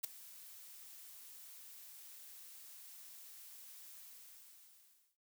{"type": "noise with ADSR envelope", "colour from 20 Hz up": "blue", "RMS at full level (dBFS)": -35, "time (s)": [0.03, 5.17], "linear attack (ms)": 14, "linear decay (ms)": 7, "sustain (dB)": -20, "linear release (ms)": 1200, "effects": ["noise-tail reverb RT60 0.2 s tail -22 dB re dry"]}